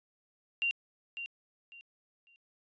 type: tone with echo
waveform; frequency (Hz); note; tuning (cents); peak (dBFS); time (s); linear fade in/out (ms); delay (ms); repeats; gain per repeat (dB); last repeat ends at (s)
sine; 2770; F7; -15; -25; 0.62-0.71; 0; 550; 3; -12; 2.36
effects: tanh soft clip ceiling -27 dBFS + resampled to 16000 Hz